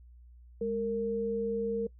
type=tone pair together; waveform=sine; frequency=205 / 460.2 Hz; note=G#3 / A#4; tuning=-22 / -22 cents; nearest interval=octave + major second; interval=1400 cents; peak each=-36 / -29 dBFS; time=0.61-1.87 s; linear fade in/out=5 ms; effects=noise-tail reverb RT60 0.1 s tail -22 dB re dry + added 60 Hz sine -51 dBFS peak until 1.99 s